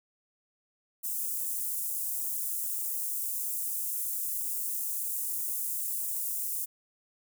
white high-pass noise, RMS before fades -33 dBFS, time 1.03-6.66 s, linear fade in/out 20 ms, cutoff 8200 Hz, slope 24 dB/octave, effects none

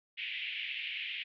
white band-pass noise, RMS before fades -39 dBFS, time 0.17-1.24 s, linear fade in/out 20 ms, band 2100 to 3100 Hz, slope 48 dB/octave, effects none

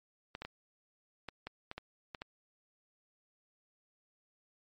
clicks, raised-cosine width 0.3 ms, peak -25 dBFS, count 9, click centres 0.351 / 0.42 / 0.45 / 1.287 / 1.47 / 1.714 / 1.78 / 2.148 / 2.219 s, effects MP3 48 kbps

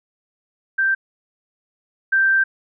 sine tone pair in turn, 1568 / 1568 Hz, G6 / G6, 0 / 0 cents, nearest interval unison, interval 0 cents, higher neither, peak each -15 / -13 dBFS, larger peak second, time 0.78-0.95 / 2.12-2.44 s, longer second, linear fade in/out 10 ms, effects none

